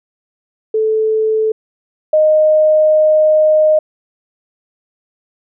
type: tone pair in turn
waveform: sine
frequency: 437.1 / 618.2 Hz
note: A4 / D#5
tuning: -11 / -11 cents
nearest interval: tritone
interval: 600 cents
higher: second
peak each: -11 / -7 dBFS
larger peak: second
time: 0.74-1.52 / 2.13-3.79 s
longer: second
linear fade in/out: 5 ms
effects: none